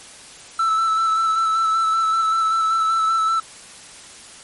triangle tone with vibrato, 1321 Hz, E6, 3 cents sharp, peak -14 dBFS, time 0.59-3.4 s, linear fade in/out 5 ms, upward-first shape square, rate 5.2 Hz, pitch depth 16 cents each way, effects white hiss -41 dBFS RMS until 4.43 s + MP3 48 kbps

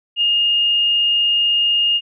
sine tone, 2838 Hz, F7, 27 cents sharp, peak -13 dBFS, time 0.16-2.01 s, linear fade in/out 50 ms, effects none

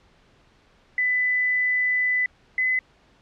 sine tone pair in turn, 1998 / 2021 Hz, B6 / B6, +20 / +39 cents, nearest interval unison, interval 19 cents, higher second, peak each -19 dBFS, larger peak neither, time 0.98-2.26 / 2.58-2.79 s, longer first, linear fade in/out 2 ms, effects pink hiss -58 dBFS RMS until 3.21 s + low-pass 4000 Hz 12 dB/octave

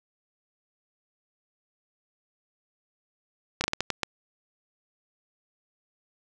slowing click train, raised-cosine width 0.2 ms, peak -8 dBFS, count 7, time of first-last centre 3.61-4.033 s, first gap 30 ms, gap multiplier 1.34, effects none

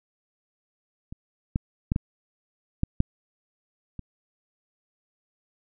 clicks, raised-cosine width 5 ms, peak -25 / -11 / -10 / -12 / -10 / -7 / -23 dBFS, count 7, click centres 1.125 / 1.559 / 1.919 / 1.961 / 2.834 / 3.004 / 3.993 s, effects none

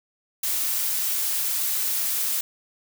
blue noise, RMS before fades -25 dBFS, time 0.43-2.41 s, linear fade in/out 5 ms, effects none

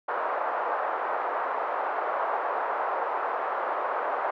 white band-pass noise, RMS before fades -29 dBFS, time 0.08-4.31 s, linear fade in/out 10 ms, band 510 to 1200 Hz, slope 24 dB/octave, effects none

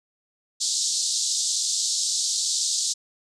white band-pass noise, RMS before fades -25 dBFS, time 0.6-2.94 s, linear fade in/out 20 ms, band 3800 to 8100 Hz, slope 48 dB/octave, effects none

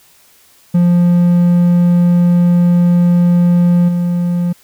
triangle tone with level steps, 174.9 Hz, F3, 3 cents sharp, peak -5 / -10 dBFS, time 0.74-4.53 s, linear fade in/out 10 ms, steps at 3.88 s, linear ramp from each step 10 ms, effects white hiss -48 dBFS RMS until 4.63 s

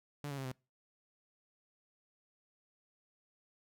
sawtooth tone with pitch steps, 145.5 / 139.73 / 134.2 / 128.88 Hz, D3 / C#3 / C3 / C3, -16 / +14 / +44 / -26 cents, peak -35 dBFS, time 0.24-0.516 s, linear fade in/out 0 ms, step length 69 ms, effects noise-tail reverb RT60 0.3 s tail -25 dB re dry

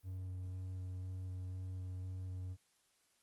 triangle tone with vibrato, 92.5 Hz, F#2, in tune, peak -39 dBFS, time 0.03-2.57 s, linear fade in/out 50 ms, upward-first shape square, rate 2 Hz, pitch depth 8 cents each way, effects white hiss -75 dBFS RMS until 3.22 s + Opus 32 kbps

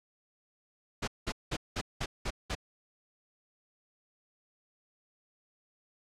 pink noise bursts, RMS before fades -33 dBFS, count 7, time 1.02-2.552 s, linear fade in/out 10 ms, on 56 ms, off 190 ms, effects low-pass 6000 Hz 12 dB/octave

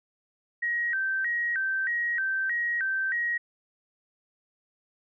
sine tone with vibrato, 1716 Hz, A6, 44 cents flat, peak -25 dBFS, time 0.62-3.38 s, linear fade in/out 10 ms, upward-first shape square, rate 1.6 Hz, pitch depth 170 cents each way, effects none

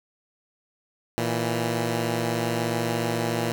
10% pulse tone pair together, 116.83 / 164.81 Hz, A#2 / E3, +4 / 0 cents, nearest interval tritone, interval 596 cents, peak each -17 / -21 dBFS, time 1.18-3.52 s, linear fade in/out 0 ms, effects none

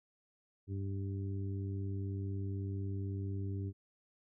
harmonic tone, 98 Hz, G2, in tune, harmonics 1 / 2 / 3 / 4, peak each -36 / -47 / -46 / -49 dBFS, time 0.67-3.73 s, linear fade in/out 50 ms, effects none

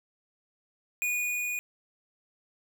square tone with level ramp, 2457 Hz, D#7, 22 cents flat, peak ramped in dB -27 to -31 dBFS, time 1.02-1.59 s, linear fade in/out 0 ms, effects none

